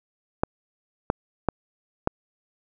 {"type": "clicks", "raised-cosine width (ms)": 1, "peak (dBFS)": -6, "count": 4, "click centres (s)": [0.435, 1.101, 1.487, 2.074], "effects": []}